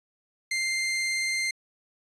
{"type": "tone", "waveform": "sawtooth", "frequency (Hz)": 2094, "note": "C7", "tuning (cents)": 1, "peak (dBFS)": -22, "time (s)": [0.51, 1.51], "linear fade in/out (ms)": 5, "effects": ["resampled to 22050 Hz"]}